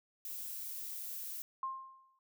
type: noise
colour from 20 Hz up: violet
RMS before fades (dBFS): -43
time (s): 0.25-1.42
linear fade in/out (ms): 0
type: tone with exponential decay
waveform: sine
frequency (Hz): 1060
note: C6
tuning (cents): +22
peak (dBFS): -33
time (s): 1.63-2.19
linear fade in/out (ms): 2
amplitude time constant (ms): 120
effects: none